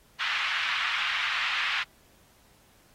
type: band-pass noise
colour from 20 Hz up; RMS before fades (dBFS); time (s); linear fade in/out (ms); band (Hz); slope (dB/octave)
white; -29; 0.19-1.84; 20; 1200 to 3000; 24
effects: pink hiss -61 dBFS RMS until 2.94 s + AAC 48 kbps